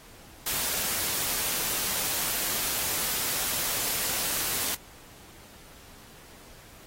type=noise; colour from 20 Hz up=white; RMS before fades=-29 dBFS; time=0.46-4.75 s; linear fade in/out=5 ms; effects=pink hiss -51 dBFS RMS until 6.86 s + AAC 48 kbps